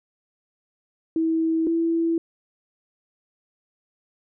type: tone pair in turn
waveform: sine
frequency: 324.3 / 331.5 Hz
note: E4 / E4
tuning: -28 / +10 cents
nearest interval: unison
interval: 38 cents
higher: second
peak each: -19 dBFS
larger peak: neither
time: 1.16-1.67 / 1.67-2.18 s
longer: neither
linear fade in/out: 2 ms
effects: none